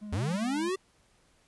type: tone with vibrato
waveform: triangle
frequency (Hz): 207.7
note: G#3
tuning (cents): 0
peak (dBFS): -36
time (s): 0.01-0.7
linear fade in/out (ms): 20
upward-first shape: triangle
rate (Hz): 6.4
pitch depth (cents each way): 31
type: linear sweep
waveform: square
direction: up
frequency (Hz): 76.3 to 392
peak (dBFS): -29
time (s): 0.12-0.76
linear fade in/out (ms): 10
effects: pink hiss -66 dBFS RMS until 1.47 s + resampled to 24000 Hz